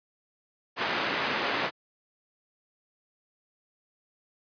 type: low-pass noise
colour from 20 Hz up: white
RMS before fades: -29 dBFS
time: 0.76-1.71 s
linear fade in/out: 50 ms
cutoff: 2300 Hz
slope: 12 dB/octave
effects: high-pass 200 Hz 12 dB/octave + resampled to 11025 Hz